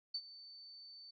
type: tone with ADSR envelope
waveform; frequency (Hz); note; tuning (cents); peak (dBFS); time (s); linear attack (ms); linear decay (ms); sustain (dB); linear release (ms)
sine; 4537; C#8; +39; -35; 0.14-1.11; 8; 57; -17; 8
effects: none